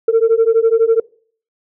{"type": "beating tone pair", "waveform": "sine", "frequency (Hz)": [447.6, 459.6], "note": ["A4", "A#4"], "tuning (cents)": [30, -25], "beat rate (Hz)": 12, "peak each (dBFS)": -11, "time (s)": [0.08, 1], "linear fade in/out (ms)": 5, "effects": ["noise-tail reverb RT60 0.5 s tail -24 dB re dry", "tanh soft clip ceiling -5 dBFS"]}